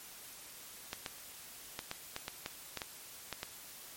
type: clicks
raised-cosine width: 0.2 ms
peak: -20 dBFS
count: 11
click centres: 0.931 / 1.062 / 1.791 / 1.914 / 2.164 / 2.281 / 2.461 / 2.773 / 2.818 / 3.327 / 3.431 s
effects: white hiss -51 dBFS RMS until 3.96 s + MP3 64 kbps